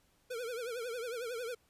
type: tone with vibrato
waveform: square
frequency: 476.4 Hz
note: A#4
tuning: 38 cents sharp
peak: -38 dBFS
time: 0.3-1.55 s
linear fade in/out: 10 ms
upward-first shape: triangle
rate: 11 Hz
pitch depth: 140 cents each way
effects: pink hiss -71 dBFS RMS until 1.69 s + resampled to 32000 Hz